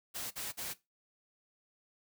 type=noise bursts; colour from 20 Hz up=white; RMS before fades=-40 dBFS; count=3; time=0.14-0.74 s; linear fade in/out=20 ms; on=170 ms; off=45 ms; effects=noise-tail reverb RT60 0.2 s tail -17 dB re dry